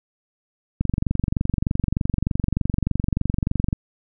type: click train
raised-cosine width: 5 ms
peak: -8 dBFS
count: 69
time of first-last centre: 0.81-3.728 s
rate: 23.3 Hz
effects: none